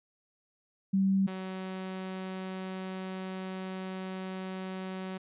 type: tone pair in turn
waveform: sine / sawtooth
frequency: 193.2 / 187.92 Hz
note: G3 / F#3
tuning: -25 / +27 cents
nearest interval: unison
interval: 48 cents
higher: first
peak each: -23 / -32 dBFS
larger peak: first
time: 0.93-1.27 / 1.27-5.18 s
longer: second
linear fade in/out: 10 ms
effects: resampled to 8000 Hz